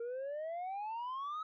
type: exponential sweep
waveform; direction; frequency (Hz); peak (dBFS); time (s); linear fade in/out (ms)
sine; up; 460 to 1292; -35; 0-1.43; 5
effects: tanh soft clip ceiling -37 dBFS